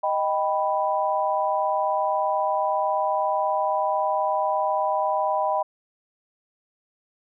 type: chord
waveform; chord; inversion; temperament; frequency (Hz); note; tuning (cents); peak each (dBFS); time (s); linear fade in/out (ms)
sine; Eb augmented; none; equal; 622.3 / 784 / 987.8; Eb5 / G5 / B5; 0 / 0 / 0; -25; 0.03-5.63; 10
effects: none